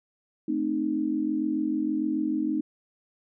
sine chord, A diminished, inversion none, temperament equal with one note detuned, 220 / 261.6 / 308.3 Hz, A3 / C4 / Eb4, 0 / 0 / -16 cents, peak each -32 / -30 / -26 dBFS, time 0.48-2.61 s, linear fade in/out 5 ms, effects none

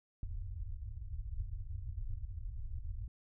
pink low-pass noise, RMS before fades -41 dBFS, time 0.23-3.08 s, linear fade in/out 2 ms, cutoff 110 Hz, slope 96 dB/octave, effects none

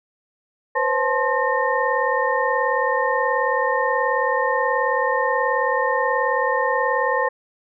sine tone cluster, 496.4 / 535 / 875 / 1055 / 1828 Hz, B4 / C5 / A5 / C6 / A#6, +9 / +38 / -10 / +14 / -34 cents, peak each -24 dBFS, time 0.75-7.29 s, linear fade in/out 10 ms, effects none

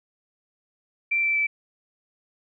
sine tone with pitch steps, 2349 / 2333 / 2317 Hz, D7 / D7 / D7, 0 / -12 / -24 cents, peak -20 dBFS, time 1.11-1.47 s, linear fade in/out 10 ms, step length 120 ms, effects none

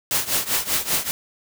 white noise with tremolo, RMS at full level -19 dBFS, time 0.11-1.11 s, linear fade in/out 0 ms, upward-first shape triangle, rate 5.1 Hz, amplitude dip 90%, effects none

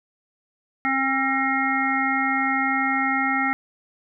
harmonic tone with a mistuned harmonic, 267.7 Hz, C4, 40 cents sharp, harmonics 1 / 3 / 5 / 7 / 8, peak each -26 / -26 / -26 / -26 / -26 dBFS, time 0.85-3.53 s, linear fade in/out 0 ms, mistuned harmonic 5, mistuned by +16 cents, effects none

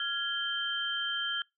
sine tone cluster, 1392 / 1667 / 3133 Hz, F6 / G#6 / G7, -6 / +6 / -2 cents, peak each -36 / -37 / -32 dBFS, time 0-1.42 s, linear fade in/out 2 ms, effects noise-tail reverb RT60 0.2 s tail -25 dB re dry

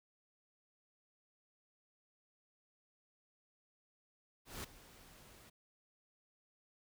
pink noise with ADSR envelope, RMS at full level -43 dBFS, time 4.45-5.5 s, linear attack 190 ms, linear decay 7 ms, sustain -17 dB, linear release 9 ms, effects none

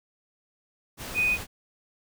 sine tone in noise, 2489 Hz, D#7, in tune, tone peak -21 dBFS, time 1.14-1.38 s, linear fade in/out 50 ms, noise pink, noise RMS -37 dBFS, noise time 0.97-1.47 s, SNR +13 dB, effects none

